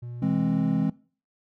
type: tone with pitch glide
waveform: triangle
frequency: 120.5 to 129.9 Hz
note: B2 to C3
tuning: -42 to -12 cents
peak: -32 dBFS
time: 0.02-0.84 s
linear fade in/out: 10 ms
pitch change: +130 cents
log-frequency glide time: 0.23-0.64 s
type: chord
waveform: triangle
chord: E augmented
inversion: none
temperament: equal with one note detuned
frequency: 164.81 / 207.7 / 264.5 Hz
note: E3 / G#3 / B#3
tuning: 0 / 0 / +19 cents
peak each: -24 dBFS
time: 0.22-0.9 s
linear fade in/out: 5 ms
effects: noise-tail reverb RT60 0.4 s tail -21 dB re dry